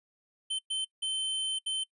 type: tone bursts at uneven times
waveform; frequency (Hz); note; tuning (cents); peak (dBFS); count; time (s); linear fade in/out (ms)
square; 3085; G7; -28; -30; 4; 0.5-0.59 / 0.7-0.85 / 1.02-1.59 / 1.66-1.84; 10
effects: noise-tail reverb RT60 0.1 s tail -23 dB re dry + resampled to 24000 Hz